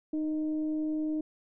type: tone with frequency modulation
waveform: sine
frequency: 308.2 Hz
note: D#4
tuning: 16 cents flat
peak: -28 dBFS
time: 0.13-1.21 s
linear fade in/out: 5 ms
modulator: 313 Hz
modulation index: 0.31
effects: none